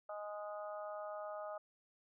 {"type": "harmonic tone", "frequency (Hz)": 207.7, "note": "G#3", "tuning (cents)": 0, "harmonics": [3, 4, 5, 6, 7], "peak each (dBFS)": [-44, -50, -59, -49, -60], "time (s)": [0.09, 1.58], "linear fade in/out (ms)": 5, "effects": []}